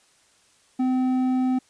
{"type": "tone with hard clipping", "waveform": "sine", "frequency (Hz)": 256.5, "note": "C4", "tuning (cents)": -34, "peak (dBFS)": -21, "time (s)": [0.79, 1.59], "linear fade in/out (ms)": 10, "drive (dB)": 6, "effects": ["white hiss -60 dBFS RMS until 1.69 s", "resampled to 22050 Hz"]}